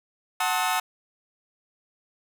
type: chord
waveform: sawtooth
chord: F# diminished seventh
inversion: none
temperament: just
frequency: 740 / 888 / 1065.6 / 1278.7 Hz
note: F#5 / A5 / C6 / Eb6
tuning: 0 / +16 / +31 / +47 cents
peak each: -23 / -24 / -29 / -25 dBFS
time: 0.4-0.8 s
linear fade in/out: 5 ms
effects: none